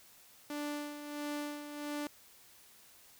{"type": "tone with tremolo", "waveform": "sawtooth", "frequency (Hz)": 293.7, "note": "D4", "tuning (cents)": 0, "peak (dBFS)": -32, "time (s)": [0.5, 2.07], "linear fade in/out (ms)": 2, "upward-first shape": "sine", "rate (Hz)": 1.5, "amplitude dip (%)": 60, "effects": ["white hiss -60 dBFS RMS until 3.19 s"]}